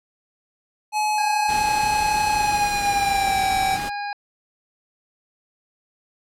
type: tone with pitch glide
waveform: square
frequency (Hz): 850 to 770.5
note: G#5 to G5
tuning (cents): +40 to -30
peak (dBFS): -20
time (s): 0.92-3.79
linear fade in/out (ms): 50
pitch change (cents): -170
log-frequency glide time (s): 2.33-3.43
type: harmonic tone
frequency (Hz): 818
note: G#5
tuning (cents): -26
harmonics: 1 / 2 / 3 / 5 / 6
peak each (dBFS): -27 / -33 / -37 / -41 / -43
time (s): 1.18-4.13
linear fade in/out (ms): 2
type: noise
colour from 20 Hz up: pink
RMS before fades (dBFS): -32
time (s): 1.48-3.9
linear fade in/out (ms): 20
effects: low-pass 12000 Hz 12 dB/octave